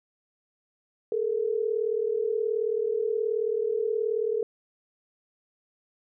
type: tone pair together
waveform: sine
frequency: 424.2 / 462.9 Hz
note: G#4 / A#4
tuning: +37 / -12 cents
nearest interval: major second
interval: 151 cents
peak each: -27 dBFS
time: 1.12-4.43 s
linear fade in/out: 2 ms
effects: none